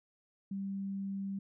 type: tone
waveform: sine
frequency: 196 Hz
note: G3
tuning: in tune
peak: -35 dBFS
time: 0.51-1.39 s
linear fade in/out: 5 ms
effects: none